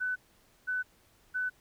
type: tone bursts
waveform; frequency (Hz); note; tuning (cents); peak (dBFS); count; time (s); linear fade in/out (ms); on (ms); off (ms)
sine; 1500; F#6; +23; -29; 3; 0-1.5; 20; 160; 510
effects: pink hiss -65 dBFS RMS until 1.6 s